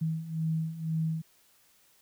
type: beating tone pair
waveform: sine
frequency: 159.1 / 161.1 Hz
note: D#3 / E3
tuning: +39 / -39 cents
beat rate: 2 Hz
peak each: -34 / -30 dBFS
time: 0.01-1.22 s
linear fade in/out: 10 ms
effects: white hiss -64 dBFS RMS until 2.01 s